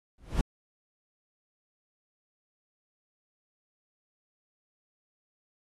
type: noise with exponential growth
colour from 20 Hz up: brown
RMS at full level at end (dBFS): -23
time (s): 0.18-0.41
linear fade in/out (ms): 1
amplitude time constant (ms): 50
effects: AAC 32 kbps